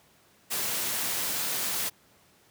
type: noise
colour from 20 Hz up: white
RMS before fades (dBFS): -30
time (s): 0.5-1.9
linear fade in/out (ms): 20
effects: pink hiss -61 dBFS RMS until 2.5 s + high-pass 100 Hz 12 dB/octave